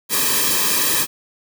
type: noise with comb filter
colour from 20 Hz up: white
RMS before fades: -18 dBFS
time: 0.09-1.07 s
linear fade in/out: 50 ms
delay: 1.4 ms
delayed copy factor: -1
effects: none